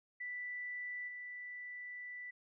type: tone with level steps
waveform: sine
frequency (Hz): 1975.5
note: B6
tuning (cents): 0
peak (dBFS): -40 / -44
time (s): 0.2-2.31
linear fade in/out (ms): 10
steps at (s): 1.07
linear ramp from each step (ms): 20
effects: none